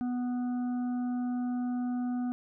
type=harmonic tone; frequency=246.9 Hz; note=B3; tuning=in tune; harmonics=1 / 3 / 5 / 6; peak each=-29 / -43 / -53 / -55 dBFS; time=0.01-2.32 s; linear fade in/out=0 ms; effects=none